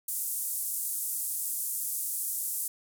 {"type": "band-pass noise", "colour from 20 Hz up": "pink", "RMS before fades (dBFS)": -33, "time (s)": [0.08, 2.68], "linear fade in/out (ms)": 5, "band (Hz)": [8900, 15000], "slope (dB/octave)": 24, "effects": []}